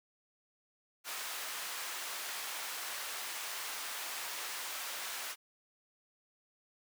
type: high-pass noise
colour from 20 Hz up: pink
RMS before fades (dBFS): -41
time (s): 1.04-5.36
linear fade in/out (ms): 50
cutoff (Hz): 1000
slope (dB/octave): 12
effects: none